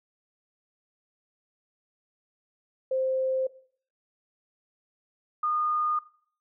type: tone pair in turn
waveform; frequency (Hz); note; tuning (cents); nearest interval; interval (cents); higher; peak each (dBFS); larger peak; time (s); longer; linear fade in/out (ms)
sine; 523.3 / 1223.2; C5 / D#6; 0 / -30; octave + minor third; 1470; second; -24; neither; 2.91-3.47 / 5.43-5.99; neither; 5
effects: noise-tail reverb RT60 0.5 s tail -18 dB re dry